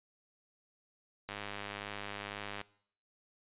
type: click train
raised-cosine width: 0.3 ms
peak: -24 dBFS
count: 136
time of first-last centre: 1.29-2.614 s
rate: 102 Hz
effects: noise-tail reverb RT60 0.6 s tail -21 dB re dry + resampled to 8000 Hz